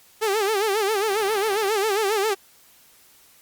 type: tone with vibrato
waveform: sawtooth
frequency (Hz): 415.3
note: G#4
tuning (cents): 0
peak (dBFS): -16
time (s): 0.21-2.35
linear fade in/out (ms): 20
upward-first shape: sine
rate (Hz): 7.4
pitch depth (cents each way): 130
effects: white hiss -54 dBFS RMS until 3.41 s + Opus 48 kbps